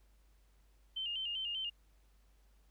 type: tone with vibrato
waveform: sine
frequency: 2960 Hz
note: F#7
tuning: in tune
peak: -36 dBFS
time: 0.96-1.7 s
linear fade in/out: 10 ms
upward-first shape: square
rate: 5.1 Hz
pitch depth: 75 cents each way
effects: added 50 Hz sine -64 dBFS peak until 2.7 s + pink hiss -75 dBFS RMS until 2.7 s